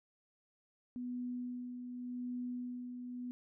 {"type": "tone with tremolo", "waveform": "sine", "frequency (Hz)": 246.9, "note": "B3", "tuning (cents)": 0, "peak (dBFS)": -37, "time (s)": [0.96, 3.31], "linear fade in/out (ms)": 0, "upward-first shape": "sine", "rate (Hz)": 0.87, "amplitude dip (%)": 45, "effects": []}